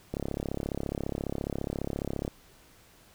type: click train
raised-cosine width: 2 ms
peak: -18 dBFS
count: 75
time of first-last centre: 0.14-2.279 s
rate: 34.6 Hz
effects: pink hiss -58 dBFS RMS until 3.14 s

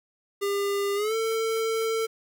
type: tone with pitch glide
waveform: square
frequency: 401.4 to 448 Hz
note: G4 to A4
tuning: +41 to +31 cents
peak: -25 dBFS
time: 0.41-2.07 s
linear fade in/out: 20 ms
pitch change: +190 cents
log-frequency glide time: 0.95-1.14 s
effects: 10-bit

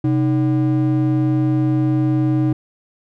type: ring-modulated tone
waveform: triangle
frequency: 220 Hz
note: A3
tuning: in tune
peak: -9 dBFS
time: 0.04-2.53 s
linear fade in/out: 5 ms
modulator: 90.3 Hz
effects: none

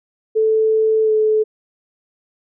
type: tone with pitch glide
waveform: sine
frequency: 438.8 to 432.3 Hz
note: A4 to A4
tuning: -5 to -31 cents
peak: -12 dBFS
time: 0.35-1.44 s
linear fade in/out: 20 ms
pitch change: -26 cents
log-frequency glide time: 1.03-1.12 s
effects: none

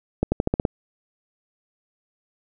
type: accelerating click train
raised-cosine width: 2 ms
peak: -6 dBFS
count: 7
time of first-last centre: 0.23-0.652 s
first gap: 90 ms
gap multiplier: 0.9
effects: none

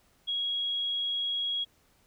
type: tone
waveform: sine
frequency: 3310 Hz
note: G#7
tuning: 6 cents flat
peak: -28 dBFS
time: 0.27-1.65 s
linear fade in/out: 20 ms
effects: pink hiss -66 dBFS RMS until 2.06 s

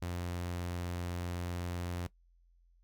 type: tone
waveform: sawtooth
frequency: 87.9 Hz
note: F2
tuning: 12 cents sharp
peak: -32 dBFS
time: 0.02-2.07 s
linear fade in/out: 5 ms
effects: noise-tail reverb RT60 0.1 s tail -18 dB re dry + added 43 Hz sine -63 dBFS peak until 2.83 s

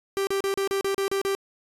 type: tone bursts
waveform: 45% pulse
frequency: 392 Hz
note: G4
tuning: in tune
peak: -23 dBFS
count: 9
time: 0.17-1.35 s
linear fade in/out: 0 ms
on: 100 ms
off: 35 ms
effects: resampled to 32000 Hz

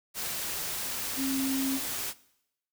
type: tone in noise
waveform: sine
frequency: 268 Hz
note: C4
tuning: 42 cents sharp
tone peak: -28 dBFS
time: 1.16-1.8 s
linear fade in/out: 50 ms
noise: white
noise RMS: -34 dBFS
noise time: 0.14-2.14 s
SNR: +3 dB
effects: noise-tail reverb RT60 0.8 s tail -20 dB re dry

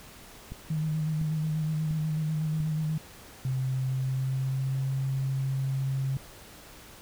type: click train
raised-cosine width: 5 ms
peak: -26 dBFS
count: 4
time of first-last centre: 0.52-2.603 s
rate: 1.44 Hz
type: tone with vibrato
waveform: sine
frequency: 155.56 Hz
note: D#3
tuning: in tune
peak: -26 dBFS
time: 0.7-2.98 s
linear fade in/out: 5 ms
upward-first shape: square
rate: 8.2 Hz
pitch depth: 23 cents each way
type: tone with pitch glide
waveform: sine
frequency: 130.81 to 134.33 Hz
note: C3 to C3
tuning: 0 to +46 cents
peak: -26 dBFS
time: 3.45-6.17 s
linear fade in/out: 2 ms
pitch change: +46 cents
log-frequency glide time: 3.85-4.95 s
effects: pink hiss -49 dBFS RMS until 7.01 s

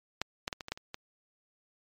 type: clicks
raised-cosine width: 0.2 ms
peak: -13 / -14 / -17 / -22 / -23 / -15 / -28 / -21 dBFS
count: 8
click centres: 0.216 / 0.479 / 0.528 / 0.608 / 0.684 / 0.72 / 0.775 / 0.944 s
effects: MP3 96 kbps

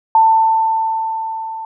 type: tone with level ramp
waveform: sine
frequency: 891 Hz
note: A5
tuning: 22 cents sharp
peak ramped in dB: -6 to -24 dBFS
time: 0.15-1.65 s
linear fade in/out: 2 ms
effects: none

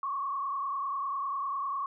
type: tone with frequency modulation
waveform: sine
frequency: 1108.7 Hz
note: C#6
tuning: in tune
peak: -30 dBFS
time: 0.03-1.86 s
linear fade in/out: 2 ms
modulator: 30 Hz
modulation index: 1.4
effects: none

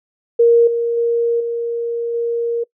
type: tone with level steps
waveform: sine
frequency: 468.2 Hz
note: A#4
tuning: 8 cents sharp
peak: -7 / -15 / -13 / -18 / -16 dBFS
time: 0.39-2.64 s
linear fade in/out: 10 ms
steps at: 0.67 / 0.97 / 1.4 / 2.14 s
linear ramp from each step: 5 ms
effects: noise-tail reverb RT60 0.1 s tail -23 dB re dry

